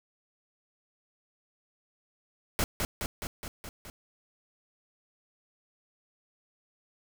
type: noise with echo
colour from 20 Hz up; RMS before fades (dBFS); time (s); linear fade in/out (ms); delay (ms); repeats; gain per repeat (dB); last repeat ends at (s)
pink; -27; 2.59-2.64; 0; 210; 6; -3; 3.9
effects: none